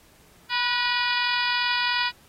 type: harmonic tone with a mistuned harmonic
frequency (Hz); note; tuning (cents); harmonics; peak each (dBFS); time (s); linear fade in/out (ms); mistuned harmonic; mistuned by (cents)
489.5; B4; -15; 2 / 3 / 4 / 5 / 6 / 7 / 8 / 9 / 10; -28 / -29 / -30 / -29 / -32 / -33 / -35 / -34 / -33; 0.49-2.12; 50; 4; -33
effects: pink hiss -56 dBFS RMS until 2.28 s + AAC 48 kbps